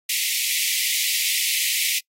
pink high-pass noise, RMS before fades -23 dBFS, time 0.09-1.99 s, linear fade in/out 5 ms, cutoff 2000 Hz, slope 96 dB/octave, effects noise-tail reverb RT60 0.1 s tail -23 dB re dry + AAC 48 kbps

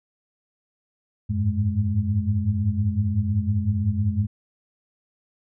sine tone cluster, 91.3 / 101.3 / 107.1 / 209.5 Hz, F#2 / G#2 / A2 / G#3, -23 / -43 / -46 / +15 cents, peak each -25 / -24 / -27 / -27 dBFS, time 1.29-4.27 s, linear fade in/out 20 ms, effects none

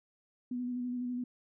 sine tone with vibrato, 246.9 Hz, B3, in tune, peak -33 dBFS, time 0.51-1.24 s, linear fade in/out 5 ms, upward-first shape square, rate 12 Hz, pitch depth 19 cents each way, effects none

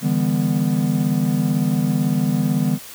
triangle chord, E minor seventh, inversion third, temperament equal with one note detuned, 146.83 / 164.81 / 200.7 / 246.9 Hz, D3 / E3 / G3 / B3, 0 / 0 / +41 / 0 cents, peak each -20 dBFS, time 0.01-2.79 s, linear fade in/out 50 ms, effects white hiss -38 dBFS RMS until 2.94 s

